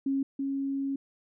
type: tone pair in turn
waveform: sine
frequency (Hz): 272.7 / 274.3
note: C#4 / C#4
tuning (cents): -28 / -18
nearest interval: unison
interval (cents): 10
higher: second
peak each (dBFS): -25 / -28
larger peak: first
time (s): 0.06-0.23 / 0.39-0.96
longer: second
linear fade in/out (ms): 5
effects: none